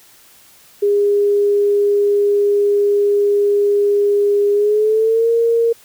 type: tone with pitch glide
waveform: sine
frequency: 407.7 to 462.9 Hz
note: G#4 to A#4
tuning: -32 to -12 cents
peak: -11 dBFS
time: 0.82-5.73 s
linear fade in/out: 10 ms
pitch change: +220 cents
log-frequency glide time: 4.53-5.3 s
effects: white hiss -47 dBFS RMS until 5.84 s